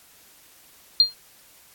sine tone with exponential decay, 4200 Hz, C8, 6 cents sharp, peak -8 dBFS, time 1-1.14 s, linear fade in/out 1 ms, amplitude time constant 29 ms, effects white hiss -53 dBFS RMS until 1.74 s + AAC 64 kbps

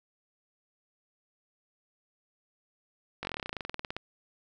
slowing click train, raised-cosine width 0.3 ms, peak -19 dBFS, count 21, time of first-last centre 3.23-3.966 s, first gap 20 ms, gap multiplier 1.06, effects none

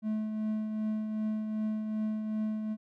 triangle tone with tremolo, 215.9 Hz, A3, 33 cents flat, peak -26 dBFS, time 0.02-2.77 s, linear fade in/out 50 ms, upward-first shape triangle, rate 2.6 Hz, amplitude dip 45%, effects none

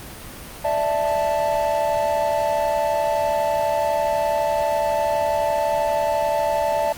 triangle chord, D suspended second, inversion none, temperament equal, 587.3 / 659.3 / 880 Hz, D5 / E5 / A5, 0 / 0 / 0 cents, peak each -21 dBFS, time 0.64-6.93 s, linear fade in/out 10 ms, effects pink hiss -37 dBFS RMS until 6.97 s + Opus 32 kbps

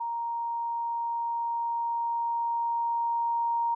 sine tone with level ramp, 934 Hz, A#5, 3 cents sharp, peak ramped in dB -29 to -24 dBFS, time 0-3.75 s, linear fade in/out 10 ms, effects none

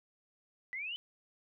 sine exponential sweep, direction up, 1961 to 3077 Hz, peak -37 dBFS, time 0.73-0.96 s, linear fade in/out 0 ms, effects none

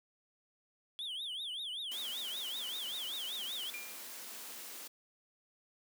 triangle tone with vibrato, 3322 Hz, G#7, in tune, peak -37 dBFS, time 0.99-3.7 s, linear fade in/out 0 ms, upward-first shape triangle, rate 5.2 Hz, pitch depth 250 cents each way
white high-pass noise, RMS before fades -47 dBFS, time 1.91-4.88 s, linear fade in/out 10 ms, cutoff 190 Hz, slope 96 dB/octave
triangle tone with exponential decay, 2394 Hz, D7, 33 cents sharp, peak -38 dBFS, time 3.74-4.17 s, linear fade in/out 0 ms, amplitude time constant 92 ms
effects none

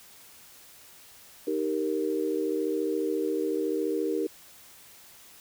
sine chord, Eb major, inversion none, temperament equal, 311.1 / 392 / 466.2 Hz, Eb4 / G4 / Bb4, 0 / 0 / 0 cents, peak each -30 dBFS, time 1.47-4.27 s, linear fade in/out 5 ms, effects white hiss -52 dBFS RMS until 5.4 s

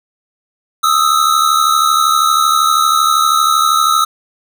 square tone pair together, 1245.8 / 1318.5 Hz, D#6 / E6, +2 / 0 cents, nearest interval minor second, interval 98 cents, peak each -13 dBFS, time 0.83-4.05 s, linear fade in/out 10 ms, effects none

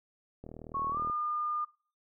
click train, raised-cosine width 2 ms, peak -31 dBFS, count 27, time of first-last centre 0.44-1.098 s, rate 39.5 Hz
sine tone with pitch glide, 1104 to 1210.9 Hz, C#6 to D#6, -7 to -47 cents, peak -30 dBFS, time 0.74-1.65 s, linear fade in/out 10 ms, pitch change +160 cents, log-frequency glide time 0.9-0.99 s
effects noise-tail reverb RT60 0.4 s tail -21 dB re dry

